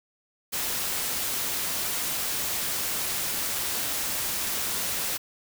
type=noise; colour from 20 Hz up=white; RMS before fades=-29 dBFS; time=0.52-5.18 s; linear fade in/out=20 ms; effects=none